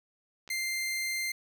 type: clicks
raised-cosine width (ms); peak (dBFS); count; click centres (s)
0.2; -32; 2; 0.477 / 0.491
type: tone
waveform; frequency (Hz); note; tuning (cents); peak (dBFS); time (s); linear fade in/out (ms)
sawtooth; 2093; C7; 0; -27; 0.5-1.32; 5
effects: none